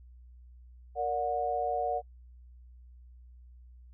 sine chord, Bb augmented, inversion none, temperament just, 466.2 / 582.7 / 728.4 Hz, Bb4 / D5 / F#5, 0 / -14 / -27 cents, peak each -35 / -34 / -30 dBFS, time 0.95-2.02 s, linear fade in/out 50 ms, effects noise-tail reverb RT60 0.1 s tail -26 dB re dry + added 61 Hz sine -50 dBFS peak until 3.93 s

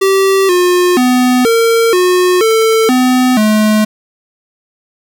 square tone with pitch steps, 387.3 / 358 / 250.7 / 458.1 / 362.5 / 445.4 / 253.4 / 214.2 Hz, G4 / F4 / B3 / A#4 / F#4 / A4 / B3 / A3, -21 / +43 / +26 / -30 / -35 / +21 / +45 / -46 cents, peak -8 dBFS, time 0.01-3.85 s, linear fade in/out 10 ms, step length 480 ms, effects none

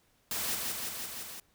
white noise with echo, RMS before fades -34 dBFS, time 0.31-0.55 s, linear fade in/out 2 ms, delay 170 ms, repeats 5, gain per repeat -2 dB, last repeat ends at 1.4 s, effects pink hiss -69 dBFS RMS until 1.54 s

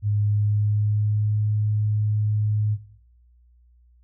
sine tone with pitch glide, 103.83 to 105.95 Hz, G#2 to G#2, 0 to +35 cents, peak -19 dBFS, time 0.02-2.78 s, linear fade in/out 50 ms, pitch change +35 cents, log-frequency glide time 0.18-1.41 s, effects noise-tail reverb RT60 0.7 s tail -19 dB re dry + added 60 Hz sine -53 dBFS peak until 4.03 s

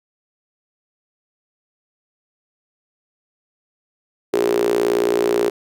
sawtooth tone with high-pass filter, 58.7 Hz, A#1, 13 cents sharp, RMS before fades -18 dBFS, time 4.33-5.5 s, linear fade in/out 10 ms, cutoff 390 Hz, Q 9.9, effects none

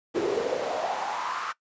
brown noise with high-pass filter sweep, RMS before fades -29 dBFS, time 0.14-1.53 s, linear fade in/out 20 ms, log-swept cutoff 360 to 1300 Hz, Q 5.2, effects noise-tail reverb RT60 0.1 s tail -20 dB re dry + resampled to 16000 Hz

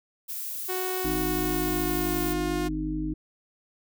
violet noise, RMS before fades -34 dBFS, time 0.28-2.34 s, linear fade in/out 20 ms
sawtooth tone with pitch glide, 370 to 356 Hz, F#4 to F4, 0 to +33 cents, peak -25 dBFS, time 0.68-2.69 s, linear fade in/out 20 ms, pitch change -67 cents, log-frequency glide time 1.02-2.41 s
harmonic tone, 51.4 Hz, G#1, 17 cents flat, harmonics 1 / 3 / 5 / 6, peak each -33 / -36 / -37 / -29 dBFS, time 1.04-3.14 s, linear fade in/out 10 ms
effects none

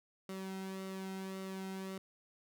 sawtooth tone with flanger, 190.8 Hz, G3, 47 cents flat, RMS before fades -43 dBFS, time 0.29-1.98 s, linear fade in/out 2 ms, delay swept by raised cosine 1.2 to 1.75 ms, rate 1.8 Hz, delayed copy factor -0.55, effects none

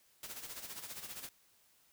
white noise with tremolo, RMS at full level -44 dBFS, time 0.23-1.29 s, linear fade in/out 2 ms, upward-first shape sine, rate 15 Hz, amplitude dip 65%, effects white hiss -69 dBFS RMS until 1.92 s

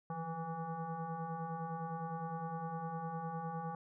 sine tone with frequency modulation, 493.9 Hz, B4, in tune, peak -38 dBFS, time 0.1-3.75 s, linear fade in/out 2 ms, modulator 326 Hz, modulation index 1.9, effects none

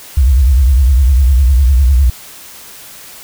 sine tone with vibrato, 65.41 Hz, C2, in tune, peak -5 dBFS, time 0.17-2.1 s, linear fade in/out 5 ms, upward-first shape sine, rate 9.9 Hz, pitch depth 180 cents each way, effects white hiss -34 dBFS RMS until 3.23 s

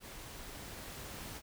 pink noise with level ramp, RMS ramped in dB -49 to -45 dBFS, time 0-1.42 s, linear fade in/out 50 ms, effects none

